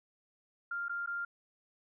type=tone with dropouts; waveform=sine; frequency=1396.9 Hz; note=F6; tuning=in tune; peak=-34 dBFS; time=0.71-1.25 s; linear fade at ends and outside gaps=5 ms; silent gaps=0.884-0.894 / 1.062-1.073 s; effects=none